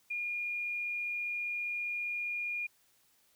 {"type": "tone", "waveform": "sine", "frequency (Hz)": 2425, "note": "D#7", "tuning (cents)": -45, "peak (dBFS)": -33, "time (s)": [0.1, 2.67], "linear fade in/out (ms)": 10, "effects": ["white hiss -69 dBFS RMS until 3.35 s"]}